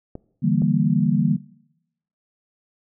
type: clicks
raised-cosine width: 2 ms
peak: -20 dBFS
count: 2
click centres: 0.154 / 0.62 s
type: chord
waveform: sine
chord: E half-diminished seventh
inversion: third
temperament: equal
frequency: 146.83 / 164.81 / 196 / 233.1 Hz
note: D3 / E3 / G3 / Bb3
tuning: 0 / 0 / 0 / 0 cents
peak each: -22 / -22 / -22 / -22 dBFS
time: 0.42-1.37 s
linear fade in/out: 20 ms
effects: noise-tail reverb RT60 0.8 s tail -20 dB re dry

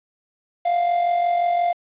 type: tone with amplitude modulation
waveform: triangle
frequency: 698.5 Hz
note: F5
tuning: in tune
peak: -13 dBFS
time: 0.65-1.73 s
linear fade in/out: 10 ms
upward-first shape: sine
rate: 45.7 Hz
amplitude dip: 50%
effects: resampled to 8000 Hz + 8-bit

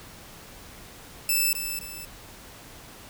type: tone with echo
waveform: 5% pulse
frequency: 2637 Hz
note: E7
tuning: in tune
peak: -12 dBFS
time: 1.29-1.53 s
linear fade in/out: 2 ms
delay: 260 ms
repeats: 2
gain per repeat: -8 dB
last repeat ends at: 2.05 s
effects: pink hiss -46 dBFS RMS until 3.09 s

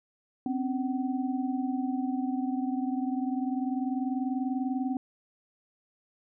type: tone cluster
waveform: sine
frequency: 257 / 277.2 / 757 Hz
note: C4 / C#4 / F#5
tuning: -31 / 0 / +39 cents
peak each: -29 / -33 / -38 dBFS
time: 0.46-4.97 s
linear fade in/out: 2 ms
effects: none

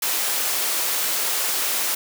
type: high-pass noise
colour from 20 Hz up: white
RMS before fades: -23 dBFS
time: 0.02-1.95 s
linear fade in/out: 5 ms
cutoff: 370 Hz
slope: 12 dB/octave
effects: none

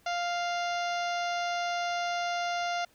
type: harmonic tone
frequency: 698.5 Hz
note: F5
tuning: in tune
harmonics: 1 / 2 / 3 / 4 / 5 / 6 / 7 / 8 / 9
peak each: -30 / -36 / -40 / -42 / -44 / -46 / -47 / -48 / -49 dBFS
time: 0.06-2.85 s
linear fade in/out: 5 ms
effects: pink hiss -64 dBFS RMS until 2.94 s

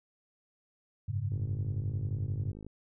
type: chord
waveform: sine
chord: F# suspended second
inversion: none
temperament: equal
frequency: 92.5 / 103.83 / 138.59 Hz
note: F#2 / G#2 / C#3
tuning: 0 / 0 / 0 cents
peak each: -37 / -32 / -37 dBFS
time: 1.08-2.52 s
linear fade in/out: 10 ms
type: click train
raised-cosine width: 3 ms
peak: -33 dBFS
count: 71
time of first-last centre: 1.32-2.666 s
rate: 52 Hz
effects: none

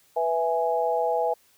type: chord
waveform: sine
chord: E major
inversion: second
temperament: equal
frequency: 493.9 / 659.3 / 830.6 Hz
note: B4 / E5 / G#5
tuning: 0 / 0 / 0 cents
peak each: -26 dBFS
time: 0.16-1.34 s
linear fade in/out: 10 ms
effects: white hiss -61 dBFS RMS until 1.57 s

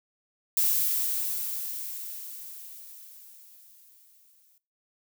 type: noise with exponential decay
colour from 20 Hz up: violet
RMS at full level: -23 dBFS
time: 0.57-4.58 s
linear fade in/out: 2 ms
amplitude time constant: 870 ms
effects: noise-tail reverb RT60 0.3 s tail -19 dB re dry

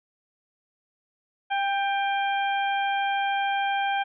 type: harmonic tone with a mistuned harmonic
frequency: 795 Hz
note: G5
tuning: 24 cents sharp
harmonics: 1 / 2 / 3 / 4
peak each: -24 / -30 / -34 / -36 dBFS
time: 1.5-4.04 s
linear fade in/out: 20 ms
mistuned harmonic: 2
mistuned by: -20 cents
effects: none

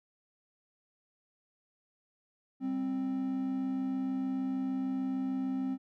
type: tone pair together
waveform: triangle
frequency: 196 / 262.6 Hz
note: G3 / C4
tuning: 0 / +6 cents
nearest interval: perfect fourth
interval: 506 cents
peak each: -38 / -29 dBFS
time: 2.6-5.78 s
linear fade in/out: 50 ms
effects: none

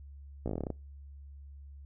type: slowing click train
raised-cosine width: 2 ms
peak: -21 dBFS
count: 11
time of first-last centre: 0.46-0.703 s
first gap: 16 ms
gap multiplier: 1.09
effects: noise-tail reverb RT60 0.3 s tail -26 dB re dry + added 70 Hz sine -46 dBFS peak until 1.85 s

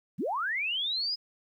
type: linear sweep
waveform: sine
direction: up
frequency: 123.8 to 5090 Hz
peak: -28 dBFS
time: 0.18-1.16 s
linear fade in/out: 20 ms
effects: 11-bit

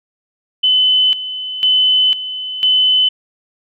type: tone with tremolo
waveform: sine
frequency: 3025 Hz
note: F#7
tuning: 38 cents sharp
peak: -9 dBFS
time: 0.63-3.09 s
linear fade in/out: 10 ms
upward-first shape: square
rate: 1 Hz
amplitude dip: 75%
effects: none

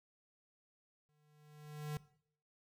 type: tone with exponential growth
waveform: square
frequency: 150 Hz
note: D3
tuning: 37 cents sharp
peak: -37 dBFS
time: 1.09-1.97 s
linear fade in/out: 0 ms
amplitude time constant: 190 ms
effects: noise-tail reverb RT60 0.6 s tail -18 dB re dry + MP3 96 kbps

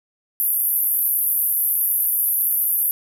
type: band-pass noise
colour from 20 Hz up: pink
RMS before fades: -20 dBFS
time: 0.4-2.91 s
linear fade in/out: 0 ms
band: 11000 to 14000 Hz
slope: 96 dB/octave
effects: none

